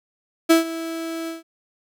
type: tone with ADSR envelope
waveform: 35% pulse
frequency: 328.2 Hz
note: E4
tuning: 8 cents flat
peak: -8 dBFS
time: 0.49-1.43 s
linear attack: 17 ms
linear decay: 130 ms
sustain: -17 dB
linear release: 150 ms
effects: none